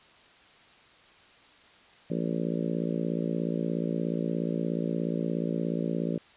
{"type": "harmonic tone", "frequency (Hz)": 56.9, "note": "A#1", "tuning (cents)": -41, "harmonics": [3, 4, 5, 6, 7, 8, 9, 10], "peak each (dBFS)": [-31, -33, -35, -37, -38, -39, -40, -41], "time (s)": [2.1, 6.18], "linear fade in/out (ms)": 5, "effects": ["white hiss -56 dBFS RMS until 6.36 s", "resampled to 8000 Hz"]}